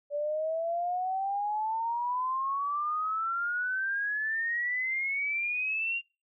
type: exponential sweep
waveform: sine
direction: up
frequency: 576 to 2794 Hz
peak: -28 dBFS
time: 0.1-6.02 s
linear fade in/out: 50 ms
effects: noise-tail reverb RT60 0.3 s tail -26 dB re dry